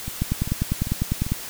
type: two click trains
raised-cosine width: 5 ms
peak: -17 / -9 dBFS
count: 4 / 12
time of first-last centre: 0.08-1.266 / 0.22-1.32 s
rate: 2.53 / 10 Hz
effects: white hiss -35 dBFS RMS until 1.49 s